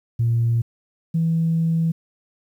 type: tone pair in turn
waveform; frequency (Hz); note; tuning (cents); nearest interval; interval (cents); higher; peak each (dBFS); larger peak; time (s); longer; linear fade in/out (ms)
sine; 116.54 / 164.1; A#2 / E3; 0 / -8; tritone; 592; second; -15 / -16; first; 0.19-0.62 / 1.14-1.92; second; 10
effects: tanh soft clip ceiling -12 dBFS + 9-bit